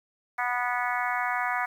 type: harmonic tone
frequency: 245.5 Hz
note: B3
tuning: 10 cents flat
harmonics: 3 / 4 / 5 / 6 / 7 / 8 / 9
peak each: -31 / -32 / -33 / -34 / -34 / -35 / -36 dBFS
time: 0.38-1.66 s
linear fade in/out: 10 ms
effects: 9-bit